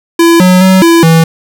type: tone with pitch steps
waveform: square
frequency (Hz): 336.3 / 183.1 / 188.1 / 334.8 / 163.4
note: E4 / F#3 / F#3 / E4 / E3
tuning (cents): +35 / -18 / +29 / +27 / -15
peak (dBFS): -3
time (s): 0.19-1.24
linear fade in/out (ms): 5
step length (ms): 210
effects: none